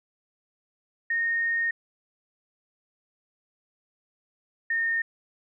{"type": "tone pair in turn", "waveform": "sine", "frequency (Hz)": [1847, 1831.1], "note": ["A#6", "A#6"], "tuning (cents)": [-16, -31], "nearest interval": "unison", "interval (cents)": 15, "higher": "first", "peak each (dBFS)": -23, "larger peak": "neither", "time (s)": [[1.1, 1.71], [4.7, 5.02]], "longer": "first", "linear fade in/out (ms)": 5, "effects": []}